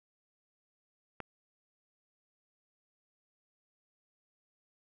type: click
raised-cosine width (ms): 0.5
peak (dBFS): -24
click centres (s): 1.203
effects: none